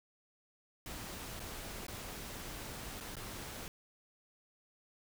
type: noise with dropouts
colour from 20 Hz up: pink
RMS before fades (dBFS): -45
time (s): 0.86-3.68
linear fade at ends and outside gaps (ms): 1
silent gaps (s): 1.395-1.401 / 1.867-1.882 / 3.003-3.008 / 3.155-3.167
effects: none